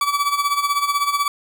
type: tone with tremolo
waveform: 40% pulse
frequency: 1148 Hz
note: D6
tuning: 40 cents flat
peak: -14 dBFS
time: 0.01-1.28 s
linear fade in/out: 2 ms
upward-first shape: sine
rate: 16 Hz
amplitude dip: 70%
effects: none